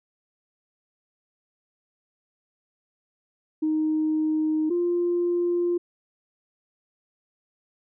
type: tone pair in turn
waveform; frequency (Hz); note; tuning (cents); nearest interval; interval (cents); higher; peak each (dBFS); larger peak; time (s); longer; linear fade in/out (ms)
sine; 311.1 / 349.2; D#4 / F4; 0 / 0; major second; 200; second; -20; neither; 3.62-4.7 / 4.7-5.78; neither; 10
effects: tanh soft clip ceiling -16 dBFS